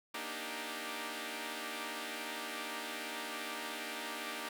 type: chord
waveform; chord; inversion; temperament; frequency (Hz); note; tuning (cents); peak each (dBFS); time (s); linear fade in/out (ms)
5% pulse; Eb major seventh; second; equal with one note detuned; 233.9 / 293.7 / 311.1 / 392; Bb3 / D4 / Eb4 / G4; +6 / 0 / 0 / 0; -34; 0.14-4.49; 5
effects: none